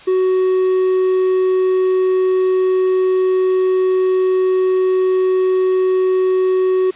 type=tone; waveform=triangle; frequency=372.7 Hz; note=F#4; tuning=13 cents sharp; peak=-10 dBFS; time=0.07-6.91 s; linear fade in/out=10 ms; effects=white hiss -40 dBFS RMS until 6.95 s + resampled to 8000 Hz

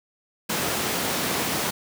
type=high-pass noise; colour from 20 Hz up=pink; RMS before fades=-26 dBFS; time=0.49-1.71 s; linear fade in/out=10 ms; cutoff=170 Hz; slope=12 dB/octave; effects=none

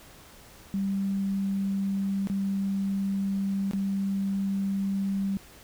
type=tone with dropouts; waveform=sine; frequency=196 Hz; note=G3; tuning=in tune; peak=-25 dBFS; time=0.74-5.37 s; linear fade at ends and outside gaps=0 ms; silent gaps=2.272-2.299 / 3.711-3.734 s; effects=pink hiss -51 dBFS RMS until 5.63 s

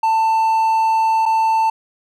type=tone with dropouts; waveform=triangle; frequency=890 Hz; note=A5; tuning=20 cents sharp; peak=-11 dBFS; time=0.03-1.7 s; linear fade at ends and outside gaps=5 ms; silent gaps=1.256-1.26 s; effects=none

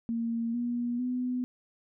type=tone with pitch steps; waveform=sine; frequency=230.9 / 240.3 / 250.1 Hz; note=A#3 / B3 / B3; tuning=-16 / -47 / +22 cents; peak=-28 dBFS; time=0.09-1.44 s; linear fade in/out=0 ms; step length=450 ms; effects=none

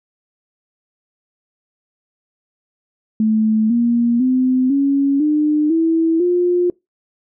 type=tone with pitch steps; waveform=sine; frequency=218.1 / 236.5 / 256.4 / 278 / 301.4 / 326.8 / 354.3 Hz; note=A3 / A#3 / C4 / C#4 / D4 / E4 / F4; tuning=-15 / +25 / -35 / +5 / +45 / -15 / +25 cents; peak=-12 dBFS; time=3.2-6.7 s; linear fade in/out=2 ms; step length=500 ms; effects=noise-tail reverb RT60 0.2 s tail -24 dB re dry

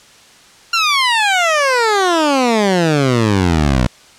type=exponential sweep; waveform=15% pulse; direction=down; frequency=1401 to 58.7 Hz; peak=-5 dBFS; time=0.73-3.87 s; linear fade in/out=5 ms; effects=white hiss -44 dBFS RMS until 4.18 s + low-pass 7000 Hz 12 dB/octave

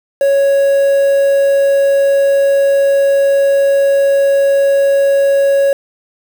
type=tone with quantisation; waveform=triangle; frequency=554.4 Hz; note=C#5; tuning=in tune; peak=-6 dBFS; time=0.21-5.73 s; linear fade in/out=2 ms; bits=5; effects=none

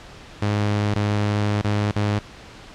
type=tone with dropouts; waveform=sawtooth; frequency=103.83 Hz; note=G#2; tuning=in tune; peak=-15 dBFS; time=0.42-2.19 s; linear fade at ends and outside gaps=5 ms; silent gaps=0.942-0.957 / 1.616-1.644 / 1.914-1.959 s; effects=pink hiss -42 dBFS RMS until 2.74 s + low-pass 5000 Hz 12 dB/octave

